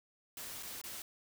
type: noise with dropouts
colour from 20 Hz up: white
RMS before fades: -45 dBFS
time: 0.37-1.02 s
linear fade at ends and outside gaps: 2 ms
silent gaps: 0.627-0.631 / 0.815-0.838 s
effects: none